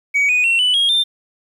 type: tone with pitch steps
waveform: sine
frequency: 2261 / 2480 / 2720 / 2983 / 3272 / 3589 Hz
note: C#7 / D#7 / F7 / F#7 / G#7 / A7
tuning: +34 / -6 / -46 / +13 / -26 / +34 cents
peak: -10 dBFS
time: 0.14-1.04 s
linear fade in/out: 20 ms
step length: 150 ms
effects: tanh soft clip ceiling -11 dBFS + 8-bit